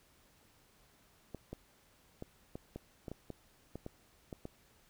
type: clicks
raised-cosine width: 2 ms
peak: -29 dBFS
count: 12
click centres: 1.347 / 1.53 / 2.224 / 2.555 / 2.76 / 3.082 / 3.116 / 3.303 / 3.756 / 3.864 / 4.328 / 4.454 s
effects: pink hiss -67 dBFS RMS until 4.89 s